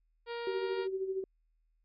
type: harmonic tone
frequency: 470.5 Hz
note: A#4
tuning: 16 cents sharp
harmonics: 1 / 2 / 3 / 4 / 5 / 6 / 7 / 8 / 9 / 10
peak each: -38 / -44 / -48 / -50 / -52 / -54 / -55 / -56 / -57 / -58 dBFS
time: 0.26-0.88 s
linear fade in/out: 50 ms
type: tone with tremolo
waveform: sine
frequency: 381.9 Hz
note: G4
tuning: 45 cents flat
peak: -30 dBFS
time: 0.47-1.24 s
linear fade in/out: 2 ms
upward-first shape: sine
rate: 13 Hz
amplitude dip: 60%
effects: added 40 Hz sine -70 dBFS peak until 1.84 s